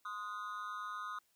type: tone with amplitude modulation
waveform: triangle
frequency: 1244.5 Hz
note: D#6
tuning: in tune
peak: -34 dBFS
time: 0.05-1.19 s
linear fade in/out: 5 ms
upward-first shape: sine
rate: 208 Hz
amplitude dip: 100%
effects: white hiss -75 dBFS RMS until 1.35 s